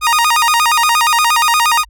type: tone with vibrato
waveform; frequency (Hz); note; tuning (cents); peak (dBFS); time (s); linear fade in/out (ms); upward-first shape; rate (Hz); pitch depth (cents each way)
sawtooth; 1074; C6; +45; -6; 0.01-1.85; 50; square; 8.5; 240
effects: added 50 Hz sine -41 dBFS peak until 1.89 s